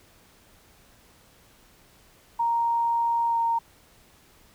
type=tone with pitch glide; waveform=sine; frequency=932.3 to 924.3 Hz; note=A#5 to A#5; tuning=0 to -15 cents; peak=-21 dBFS; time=2.39-3.59 s; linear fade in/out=10 ms; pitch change=-15 cents; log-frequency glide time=3.28-3.37 s; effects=pink hiss -57 dBFS RMS until 4.54 s